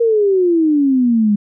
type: exponential sweep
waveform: sine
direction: down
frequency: 473.2 to 201.9 Hz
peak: -10 dBFS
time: 0-1.36 s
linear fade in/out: 10 ms
effects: none